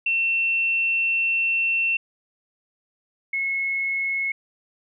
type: tone pair in turn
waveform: sine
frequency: 2700 / 2181 Hz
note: E7 / C#7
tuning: +41 / -29 cents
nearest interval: major third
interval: 370 cents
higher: first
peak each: -19 / -22 dBFS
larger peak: first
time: 0.06-1.97 / 3.33-4.32 s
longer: first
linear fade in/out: 5 ms
effects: none